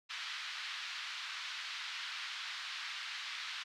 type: band-pass noise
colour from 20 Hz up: white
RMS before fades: -43 dBFS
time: 0.09-3.64 s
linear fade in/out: 20 ms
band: 1200 to 4200 Hz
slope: 24 dB/octave
effects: none